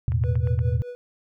sine chord, E suspended fourth, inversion none, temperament equal with one note detuned, 82.03 / 110 / 123.47 Hz, E2 / A2 / B2, -8 / 0 / 0 cents, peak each -24 dBFS, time 0.08-0.82 s, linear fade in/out 0 ms
click train, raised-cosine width 0.5 ms, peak -27 dBFS, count 5, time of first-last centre 0.12-0.591 s, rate 8.5 Hz
triangle tone with tremolo, 490 Hz, B4, 14 cents flat, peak -29 dBFS, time 0.24-0.95 s, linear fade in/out 0 ms, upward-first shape triangle, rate 5 Hz, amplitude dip 95%
effects none

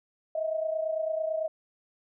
sine tone pair together, 633 / 662 Hz, D#5 / E5, +30 / +7 cents, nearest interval minor second, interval 77 cents, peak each -28 / -34 dBFS, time 0.35-1.48 s, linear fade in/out 5 ms, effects none

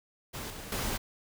pink noise with level steps, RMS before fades -39 / -43 / -33 dBFS, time 0.33-0.98 s, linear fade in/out 20 ms, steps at 0.5 / 0.72 s, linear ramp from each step 2 ms, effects none

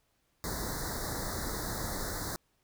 pink band-stop noise, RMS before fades -36 dBFS, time 0.44-2.36 s, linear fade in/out 0 ms, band 2000 to 3800 Hz, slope 96 dB/octave, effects pink hiss -74 dBFS RMS until 2.63 s

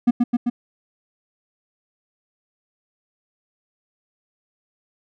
triangle tone with echo, 241 Hz, B3, 42 cents flat, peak -9 dBFS, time 0.07-0.11 s, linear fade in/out 10 ms, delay 130 ms, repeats 3, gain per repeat -2 dB, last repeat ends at 0.5 s, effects none

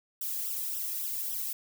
violet noise with flanger, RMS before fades -34 dBFS, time 0.21-1.53 s, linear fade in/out 5 ms, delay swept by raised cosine 0.44 to 1.4 ms, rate 3.6 Hz, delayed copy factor -1, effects none

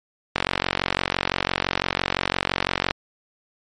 click train, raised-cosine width 0.3 ms, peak -3 dBFS, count 118, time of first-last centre 0.36-2.909 s, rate 45.9 Hz, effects MP3 48 kbps

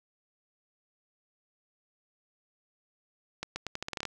accelerating click train, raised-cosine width 0.2 ms, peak -17 dBFS, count 11, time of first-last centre 3.43-4.053 s, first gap 130 ms, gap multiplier 0.82, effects none

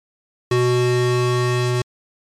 square tone pair together, 123.47 / 370 Hz, B2 / F#4, 0 / 0 cents, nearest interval octave + perfect fifth, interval 1900 cents, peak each -19 dBFS, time 0.51-1.82 s, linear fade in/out 5 ms, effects low-pass 8000 Hz 12 dB/octave + MP3 96 kbps

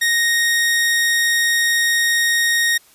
sawtooth tone, 1864.7 Hz, A#6, in tune, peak -11 dBFS, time 0.01-2.78 s, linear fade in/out 10 ms, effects white hiss -51 dBFS RMS until 2.94 s + resampled to 32000 Hz

